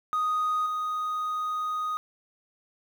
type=tone with level steps; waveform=triangle; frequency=1244.5 Hz; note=D#6; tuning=in tune; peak=-21 / -25 dBFS; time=0.13-1.97 s; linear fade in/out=0 ms; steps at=0.66 s; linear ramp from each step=2 ms; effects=tanh soft clip ceiling -19 dBFS + 9-bit